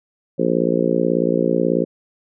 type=harmonic tone; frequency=58.27 Hz; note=A#1; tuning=in tune; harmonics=3 / 4 / 5 / 6 / 7 / 8 / 9; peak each=-23 / -23 / -23 / -23 / -23 / -23 / -23 dBFS; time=0.38-1.85 s; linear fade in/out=20 ms; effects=none